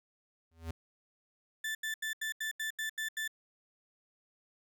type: tone with exponential growth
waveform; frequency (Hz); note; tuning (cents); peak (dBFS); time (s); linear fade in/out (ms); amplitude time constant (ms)
square; 82.1; E2; -6; -34; 0.51-0.71; 5; 43
type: tone bursts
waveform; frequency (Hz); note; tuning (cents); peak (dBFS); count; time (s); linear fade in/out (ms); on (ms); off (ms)
35% pulse; 1760; A6; 0; -32; 9; 1.64-3.278; 5; 110; 81
effects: none